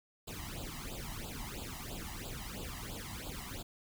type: noise with flanger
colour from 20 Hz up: pink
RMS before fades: -43 dBFS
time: 0.27-3.63 s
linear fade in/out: 10 ms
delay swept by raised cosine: 0.25 to 1.04 ms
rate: 3 Hz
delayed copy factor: +1
effects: none